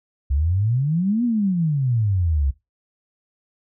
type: exponential two-way sweep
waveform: sine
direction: up then down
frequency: 65.41 to 246.9 to 65.41 Hz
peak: -17 dBFS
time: 0.3-2.51 s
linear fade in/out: 10 ms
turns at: 1.24 s
effects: noise-tail reverb RT60 0.2 s tail -18 dB re dry